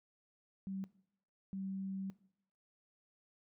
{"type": "tone bursts at uneven times", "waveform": "sine", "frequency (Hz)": 192.6, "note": "G3", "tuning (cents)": -30, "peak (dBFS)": -39, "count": 2, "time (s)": [[0.67, 0.84], [1.53, 2.1]], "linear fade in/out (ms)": 0, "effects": ["noise-tail reverb RT60 0.7 s tail -19 dB re dry"]}